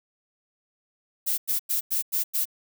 violet noise bursts, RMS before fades -25 dBFS, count 6, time 1.26-2.455 s, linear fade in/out 20 ms, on 120 ms, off 95 ms, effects none

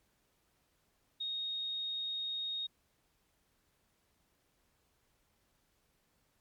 sine tone, 3729 Hz, A#7, in tune, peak -35 dBFS, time 1.2-2.67 s, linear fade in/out 10 ms, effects pink hiss -75 dBFS RMS until 6.4 s + MP3 96 kbps

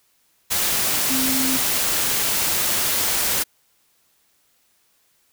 sine tone in noise, 261.6 Hz, C4, in tune, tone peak -23 dBFS, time 1.09-1.58 s, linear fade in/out 20 ms, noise white, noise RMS -21 dBFS, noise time 0.5-3.44 s, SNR -5 dB, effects white hiss -63 dBFS RMS until 5.32 s

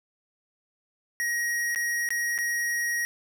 square tone with dropouts, 1891 Hz, A#6, 24 cents sharp, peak -26 dBFS, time 1.2-3.05 s, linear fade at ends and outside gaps 0 ms, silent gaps 1.748-1.759 / 2.089-2.105 / 2.379-2.387 s, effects none

